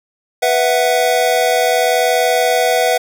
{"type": "chord", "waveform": "square", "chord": "B suspended fourth", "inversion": "none", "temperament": "equal", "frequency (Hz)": [493.9, 659.3, 740], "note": ["B4", "E5", "F#5"], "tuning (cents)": [0, 0, 0], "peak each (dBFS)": -17, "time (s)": [0.42, 2.98], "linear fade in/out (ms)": 10, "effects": []}